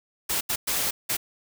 white noise bursts at uneven times, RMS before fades -26 dBFS, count 4, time 0.29-0.41 / 0.49-0.56 / 0.67-0.91 / 1.09-1.17 s, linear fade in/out 10 ms, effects none

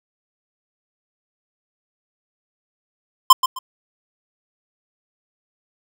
square tone with echo, 1040 Hz, C6, 11 cents flat, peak -4 dBFS, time 3.3-3.33 s, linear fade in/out 5 ms, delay 130 ms, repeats 2, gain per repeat -12 dB, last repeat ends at 3.59 s, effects none

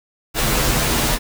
pink noise with comb filter, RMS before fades -18 dBFS, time 0.34-1.19 s, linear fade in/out 50 ms, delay 11 ms, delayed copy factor -0.8, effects none

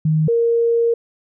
sine tone pair in turn, 156.2 / 465.6 Hz, D#3 / A#4, +7 / -2 cents, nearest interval octave + perfect fifth, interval 1891 cents, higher second, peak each -13 dBFS, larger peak neither, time 0.05-0.28 / 0.28-0.94 s, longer second, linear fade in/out 5 ms, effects none

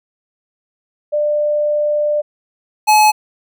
sine / square tone pair in turn, 595 / 853 Hz, D5 / G#5, +22 / +46 cents, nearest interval tritone, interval 624 cents, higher second, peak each -13 / -8 dBFS, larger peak second, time 1.12-2.22 / 2.87-3.12 s, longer first, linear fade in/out 20 ms, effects none

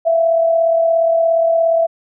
sine tone pair together, 661.4 / 698.5 Hz, E5 / F5, +6 / 0 cents, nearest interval minor second, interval 94 cents, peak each -11 / -22 dBFS, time 0.05-1.87 s, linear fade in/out 20 ms, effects none

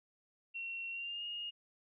sine tone with pitch glide, 2728 to 2852 Hz, F7 to F7, -41 to +36 cents, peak -39 dBFS, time 0.54-1.51 s, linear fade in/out 20 ms, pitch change +77 cents, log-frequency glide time 0.91-1.24 s, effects none

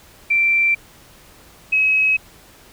sine tone pair in turn, 2349 / 2556 Hz, D7 / D#7, 0 / +46 cents, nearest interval minor second, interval 146 cents, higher second, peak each -13 dBFS, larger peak neither, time 0.3-0.75 / 1.72-2.17 s, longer neither, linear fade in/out 10 ms, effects pink hiss -47 dBFS RMS until 2.72 s

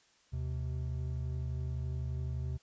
triangle tone pair together, 75.9 / 127.65 Hz, D#2 / C3, -42 / -42 cents, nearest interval major sixth, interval 900 cents, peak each -34 / -35 dBFS, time 0.32-2.58 s, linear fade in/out 20 ms, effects white hiss -67 dBFS RMS until 2.62 s + resampled to 16000 Hz

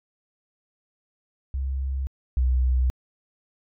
sine tone pair in turn, 66.9 / 63.42 Hz, C2 / B1, +39 / +47 cents, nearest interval minor second, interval 92 cents, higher first, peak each -24 / -17 dBFS, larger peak second, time 1.54-2.07 / 2.37-2.9 s, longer neither, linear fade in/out 0 ms, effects tanh soft clip ceiling -14 dBFS

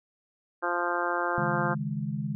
harmonic tone, 174.61 Hz, F3, in tune, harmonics 2 / 3 / 4 / 5 / 6 / 7 / 8 / 9, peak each -34 / -34 / -34 / -34 / -34 / -34 / -34 / -34 dBFS, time 0.62-1.75 s, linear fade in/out 20 ms
sine chord, C# suspended second, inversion none, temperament equal with one note detuned, 138.59 / 156.92 / 207.7 Hz, C#3 / D#3 / G#3, 0 / +15 / 0 cents, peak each -33 / -33 / -33 dBFS, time 1.38-2.35 s, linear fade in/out 0 ms
effects none

